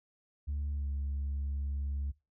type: tone with pitch glide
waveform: sine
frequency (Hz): 72.3 to 70.12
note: D2 to C#2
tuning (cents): -27 to +20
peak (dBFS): -30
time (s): 0.47-2.12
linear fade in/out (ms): 20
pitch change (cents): -53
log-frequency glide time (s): 0.74-0.87
effects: noise-tail reverb RT60 0.3 s tail -24 dB re dry + tanh soft clip ceiling -30 dBFS